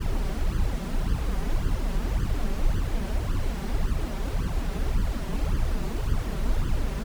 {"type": "noise with flanger", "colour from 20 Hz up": "brown", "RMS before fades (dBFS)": -25, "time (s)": [0, 7.04], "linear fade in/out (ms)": 20, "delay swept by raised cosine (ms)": [0.63, 5.23], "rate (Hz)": 1.8, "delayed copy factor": 0.9, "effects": []}